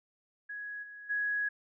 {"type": "tone with level steps", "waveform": "sine", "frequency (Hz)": 1669, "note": "G#6", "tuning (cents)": 8, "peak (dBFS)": [-38, -45, -29], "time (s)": [0.49, 1.49], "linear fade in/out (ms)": 10, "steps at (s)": [0.82, 1.09], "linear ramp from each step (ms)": 20, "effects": []}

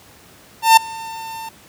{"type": "tone with ADSR envelope", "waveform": "45% pulse", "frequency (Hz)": 899, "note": "A5", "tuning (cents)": 37, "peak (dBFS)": -4, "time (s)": [0.62, 1.49], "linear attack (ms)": 150, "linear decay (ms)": 5, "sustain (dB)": -24, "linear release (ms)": 4, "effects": ["pink hiss -46 dBFS RMS until 1.68 s", "high-pass 80 Hz 12 dB/octave"]}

